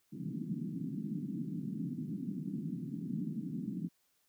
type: band-pass noise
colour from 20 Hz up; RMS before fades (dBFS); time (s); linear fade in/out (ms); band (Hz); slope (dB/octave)
pink; -39; 0.12-3.89; 20; 150 to 290; 48
effects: white hiss -75 dBFS RMS until 4.28 s